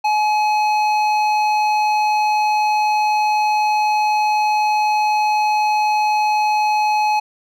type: tone with hard clipping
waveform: triangle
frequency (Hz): 848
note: G#5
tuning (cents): +36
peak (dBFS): -16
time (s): 0.04-7.2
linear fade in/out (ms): 10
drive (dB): 14
effects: none